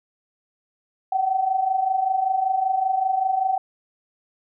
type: tone pair together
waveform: sine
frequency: 740 / 765.2 Hz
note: F#5 / G5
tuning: 0 / -42 cents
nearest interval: minor second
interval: 58 cents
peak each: -25 / -20 dBFS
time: 1.12-3.58 s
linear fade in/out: 5 ms
effects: none